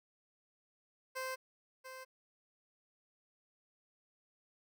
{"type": "tone with echo", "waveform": "15% pulse", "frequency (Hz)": 520, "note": "C5", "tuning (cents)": -11, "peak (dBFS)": -32, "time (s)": [1.15, 1.36], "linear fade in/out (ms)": 20, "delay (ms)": 690, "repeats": 1, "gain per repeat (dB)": -9, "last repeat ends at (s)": 2.05, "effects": []}